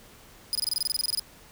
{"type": "tone bursts", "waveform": "sawtooth", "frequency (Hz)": 4978, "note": "D#8", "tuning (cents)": 0, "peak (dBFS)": -21, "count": 15, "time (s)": [0.53, 1.195], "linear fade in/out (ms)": 0, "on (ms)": 21, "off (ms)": 25, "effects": ["pink hiss -52 dBFS RMS until 1.51 s"]}